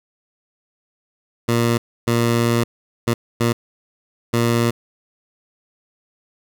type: tone bursts at uneven times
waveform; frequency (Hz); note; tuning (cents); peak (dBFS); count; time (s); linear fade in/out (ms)
15% pulse; 117.5; A#2; +14; -9; 5; 1.48-1.78 / 2.07-2.64 / 3.07-3.14 / 3.4-3.53 / 4.33-4.71; 10
effects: none